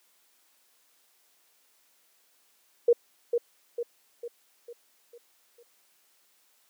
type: tone with echo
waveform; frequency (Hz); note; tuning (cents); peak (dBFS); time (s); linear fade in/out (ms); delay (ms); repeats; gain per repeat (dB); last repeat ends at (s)
sine; 474.1; A#4; +29; -15; 2.88-2.93; 5; 450; 6; -6; 5.63
effects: white hiss -66 dBFS RMS until 6.69 s + high-pass 300 Hz 12 dB/octave